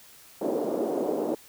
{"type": "band-pass noise", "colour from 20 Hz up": "white", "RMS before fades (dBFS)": -28, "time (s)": [0.41, 1.35], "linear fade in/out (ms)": 5, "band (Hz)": [260, 560], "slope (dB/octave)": 24, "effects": ["white hiss -52 dBFS RMS until 1.48 s"]}